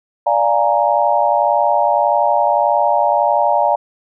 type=chord; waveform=sine; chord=Bb dominant seventh; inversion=first; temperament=equal; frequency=587.3 / 698.5 / 830.6 / 932.3 Hz; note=D5 / F5 / Ab5 / Bb5; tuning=0 / 0 / 0 / 0 cents; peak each=-17 dBFS; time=0.26-3.76 s; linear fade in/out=10 ms; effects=none

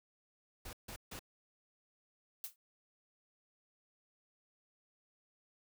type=noise bursts; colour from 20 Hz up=pink; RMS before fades=-47 dBFS; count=3; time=0.65-1.193 s; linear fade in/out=5 ms; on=81 ms; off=150 ms
type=noise with exponential decay; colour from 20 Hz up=blue; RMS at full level=-38 dBFS; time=2.44-2.56 s; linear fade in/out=1 ms; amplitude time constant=24 ms
effects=none

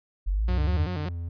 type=linear sweep; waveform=sine; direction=up; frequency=43.33 to 84.3 Hz; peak=-22 dBFS; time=0.26-0.87 s; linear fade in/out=20 ms
type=tone with vibrato; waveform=sawtooth; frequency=164.81 Hz; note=E3; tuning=in tune; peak=-27 dBFS; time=0.48-1.09 s; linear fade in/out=5 ms; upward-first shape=square; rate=5.2 Hz; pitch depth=160 cents each way
type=tone with pitch glide; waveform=triangle; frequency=93.6 to 84.85 Hz; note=F#2 to F2; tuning=+20 to -49 cents; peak=-28 dBFS; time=0.49-1.29 s; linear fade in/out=5 ms; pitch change=-169 cents; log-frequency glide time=0.84-1.17 s
effects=resampled to 11025 Hz

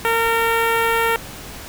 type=tone with notch filter; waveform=10% pulse; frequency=458.1 Hz; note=A#4; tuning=30 cents flat; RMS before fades=-18 dBFS; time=0.05-1.16 s; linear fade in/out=0 ms; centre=6000 Hz; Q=0.58; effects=pink hiss -35 dBFS RMS until 1.68 s

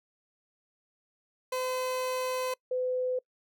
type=tone pair in turn; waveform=30% pulse / sine; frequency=511 / 506.3 Hz; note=C5 / B4; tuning=-41 / +43 cents; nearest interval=unison; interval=16 cents; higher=first; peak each=-27 dBFS; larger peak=neither; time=1.52-2.54 / 2.71-3.19 s; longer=first; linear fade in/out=5 ms; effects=noise-tail reverb RT60 0.1 s tail -25 dB re dry

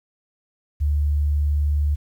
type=tone; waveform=sine; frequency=73.42 Hz; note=D2; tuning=in tune; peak=-17 dBFS; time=0.8-1.96 s; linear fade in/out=20 ms; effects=9-bit

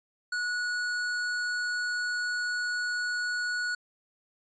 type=tone; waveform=square; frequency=1463 Hz; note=F#6; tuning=20 cents flat; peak=-29 dBFS; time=0.32-3.75 s; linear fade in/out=5 ms; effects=resampled to 16000 Hz

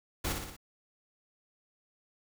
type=noise with echo; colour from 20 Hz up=pink; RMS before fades=-33 dBFS; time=0.24-0.33 s; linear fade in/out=10 ms; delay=59 ms; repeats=4; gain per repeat=-4 dB; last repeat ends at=0.566 s; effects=none

